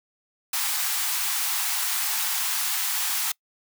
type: high-pass noise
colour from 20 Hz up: white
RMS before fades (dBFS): -26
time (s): 0.53-3.32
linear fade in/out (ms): 5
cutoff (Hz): 730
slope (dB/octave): 96
effects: noise-tail reverb RT60 0.1 s tail -25 dB re dry